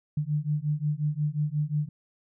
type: beating tone pair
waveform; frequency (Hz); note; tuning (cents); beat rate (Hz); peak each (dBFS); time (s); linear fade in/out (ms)
sine; 146.83 / 152.43; D3 / D#3; 0 / -35; 5.6; -28; 0.17-1.89; 5
effects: none